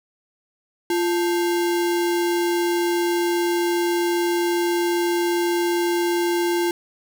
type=tone with sample-and-hold; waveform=sine; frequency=346.3 Hz; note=F4; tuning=15 cents flat; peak=-18 dBFS; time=0.9-6.71 s; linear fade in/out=2 ms; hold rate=1225 Hz; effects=none